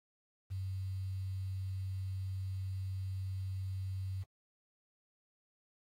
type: tone with quantisation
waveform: sine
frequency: 95 Hz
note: F#2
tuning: 46 cents sharp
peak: -36 dBFS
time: 0.5-4.24 s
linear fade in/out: 20 ms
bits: 10
effects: AAC 48 kbps